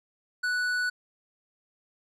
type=tone with tanh clipping; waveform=sine; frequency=1480 Hz; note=F#6; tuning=in tune; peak=-27 dBFS; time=0.43-0.9 s; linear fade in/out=10 ms; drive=11 dB; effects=none